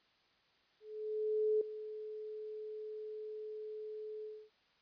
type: tone with ADSR envelope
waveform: sine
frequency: 429.7 Hz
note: A4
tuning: 41 cents flat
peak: -28 dBFS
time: 0.8-4.5 s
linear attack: 810 ms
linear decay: 4 ms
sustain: -14 dB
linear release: 260 ms
effects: white hiss -71 dBFS RMS until 4.81 s + resampled to 11025 Hz